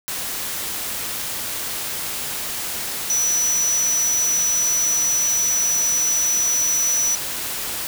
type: tone in noise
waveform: sine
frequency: 5920 Hz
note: F#8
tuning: in tune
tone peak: -17 dBFS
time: 3.1-7.15 s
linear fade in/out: 0 ms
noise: white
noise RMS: -27 dBFS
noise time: 0.08-7.87 s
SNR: +7 dB
effects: none